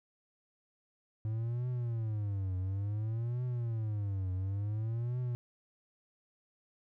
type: tone with vibrato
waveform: triangle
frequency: 107.5 Hz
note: A2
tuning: 40 cents flat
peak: -30 dBFS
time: 1.25-5.35 s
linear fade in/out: 0 ms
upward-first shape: triangle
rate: 0.57 Hz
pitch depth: 280 cents each way
effects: none